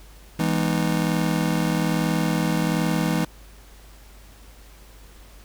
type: chord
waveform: square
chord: E major seventh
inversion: none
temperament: just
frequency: 164.81 / 206 / 247.2 / 309 Hz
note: E3 / G#3 / B3 / D#4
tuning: 0 / -14 / +2 / -12 cents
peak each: -24 / -27 / -30 / -28 dBFS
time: 0.39-3.25 s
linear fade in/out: 5 ms
effects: added 50 Hz sine -45 dBFS peak until 5.44 s + pink hiss -51 dBFS RMS until 5.44 s